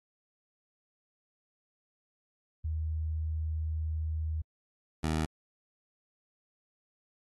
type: tone pair in turn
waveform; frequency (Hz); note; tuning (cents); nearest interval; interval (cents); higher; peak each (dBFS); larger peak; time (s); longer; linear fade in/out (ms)
sine / 15% pulse; 78.8 / 78.8; D#2 / D#2; +23 / +23; unison; 0; neither; -30 / -22; second; 2.64-4.42 / 5.03-5.26; first; 10
effects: AAC 32 kbps